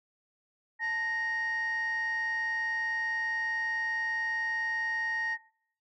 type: tone pair together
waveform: sine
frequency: 880 / 1864.7 Hz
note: A5 / A#6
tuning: 0 / 0 cents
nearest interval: octave + minor second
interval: 1300 cents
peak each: -36 / -28 dBFS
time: 0.79-5.38 s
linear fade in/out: 50 ms
effects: noise-tail reverb RT60 0.6 s tail -20 dB re dry + tanh soft clip ceiling -26 dBFS